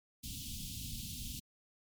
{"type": "band-stop noise", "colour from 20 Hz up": "pink", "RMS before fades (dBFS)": -43, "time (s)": [0.23, 1.4], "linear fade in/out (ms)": 10, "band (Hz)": [260, 2900], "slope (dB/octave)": 48, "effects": ["MP3 96 kbps"]}